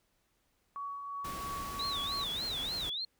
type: tone with tremolo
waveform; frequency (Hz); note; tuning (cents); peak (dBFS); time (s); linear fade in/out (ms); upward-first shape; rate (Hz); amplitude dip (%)
sine; 1126; C#6; +27; -36; 0.76-2.24; 0; triangle; 2.9; 40
type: noise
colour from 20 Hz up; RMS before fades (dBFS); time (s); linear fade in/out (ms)
pink; -44; 1.24-2.9; 10
type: tone with vibrato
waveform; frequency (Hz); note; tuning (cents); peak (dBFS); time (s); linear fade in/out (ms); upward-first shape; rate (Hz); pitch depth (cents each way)
sine; 3762; A#7; +15; -34; 1.79-3.05; 5; sine; 3.4; 200
effects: pink hiss -75 dBFS RMS until 3.19 s